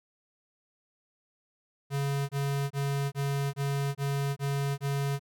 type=tone bursts; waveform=square; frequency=140 Hz; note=C#3; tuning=18 cents sharp; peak=-28 dBFS; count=8; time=1.9-5.195 s; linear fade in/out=50 ms; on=390 ms; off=25 ms; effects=none